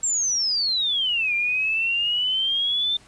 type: exponential two-way sweep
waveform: sine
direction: down then up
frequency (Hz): 7620 to 2378 to 3589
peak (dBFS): -20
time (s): 0.03-2.97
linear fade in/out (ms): 5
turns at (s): 1.34
effects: pink hiss -52 dBFS RMS until 3.07 s + resampled to 22050 Hz